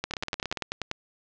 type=two click trains; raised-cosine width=0.2 ms; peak=-11 / -14 dBFS; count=10 / 9; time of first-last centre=0.04-0.914 / 0.11-0.572 s; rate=10.3 / 17.3 Hz; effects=low-pass 6000 Hz 12 dB/octave